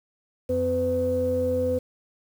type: tone cluster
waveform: sine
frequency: 89.6 / 254.2 / 505 Hz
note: F2 / C4 / B4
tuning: +45 / -50 / +39 cents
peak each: -30 / -29 / -22 dBFS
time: 0.49-1.79 s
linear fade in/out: 10 ms
effects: tanh soft clip ceiling -14 dBFS + 8-bit